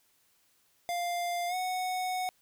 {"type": "tone with pitch glide", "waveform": "square", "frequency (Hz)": [698.5, 737.9], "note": ["F5", "F#5"], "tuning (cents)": [0, -5], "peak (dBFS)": -31, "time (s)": [0.89, 2.29], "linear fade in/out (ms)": 0, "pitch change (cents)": 95, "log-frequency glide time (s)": [1.48, 1.55], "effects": ["white hiss -69 dBFS RMS until 2.41 s"]}